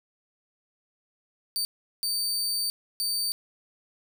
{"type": "tone bursts at uneven times", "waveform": "sawtooth", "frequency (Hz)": 4600, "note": "D8", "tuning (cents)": -37, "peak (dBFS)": -23, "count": 3, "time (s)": [[1.56, 1.65], [2.03, 2.7], [3, 3.32]], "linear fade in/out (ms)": 0, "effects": []}